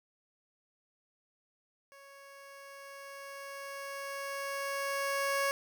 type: tone with level ramp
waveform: 15% pulse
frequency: 554.4 Hz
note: C#5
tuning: in tune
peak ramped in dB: -47 to -22 dBFS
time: 1.92-5.51 s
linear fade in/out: 0 ms
effects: none